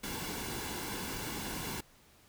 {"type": "noise with comb filter", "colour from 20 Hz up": "pink", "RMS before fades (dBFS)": -39, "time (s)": [0.03, 1.81], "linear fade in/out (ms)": 10, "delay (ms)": 1.6, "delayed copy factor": -0.55, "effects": ["pink hiss -62 dBFS RMS until 2.28 s"]}